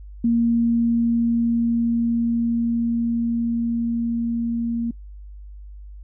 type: tone with level ramp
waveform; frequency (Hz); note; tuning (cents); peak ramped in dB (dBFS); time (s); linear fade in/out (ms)
sine; 233.1; A#3; 0; -15 to -21; 0.24-4.91; 5
effects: noise-tail reverb RT60 0.1 s tail -25 dB re dry + added 50 Hz sine -36 dBFS peak until 6.03 s